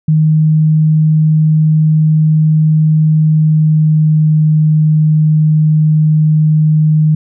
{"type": "tone with pitch glide", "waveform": "sine", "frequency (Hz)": [155.7, 154.54], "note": ["D#3", "D#3"], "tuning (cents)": [2, -11], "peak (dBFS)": -6, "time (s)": [0.08, 7.15], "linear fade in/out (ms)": 5, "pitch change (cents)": -13, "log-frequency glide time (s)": [3.19, 4.44], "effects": []}